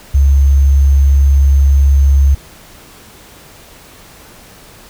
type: tone with sample-and-hold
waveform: sine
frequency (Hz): 69.3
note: C#2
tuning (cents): 0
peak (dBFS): -5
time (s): 0.14-2.35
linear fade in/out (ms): 10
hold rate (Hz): 6300
effects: pink hiss -39 dBFS RMS until 4.89 s